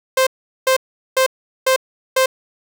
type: tone bursts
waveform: sawtooth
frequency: 523 Hz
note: C5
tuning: 1 cent flat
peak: -8 dBFS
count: 5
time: 0.17-2.26 s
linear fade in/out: 5 ms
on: 98 ms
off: 400 ms
effects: none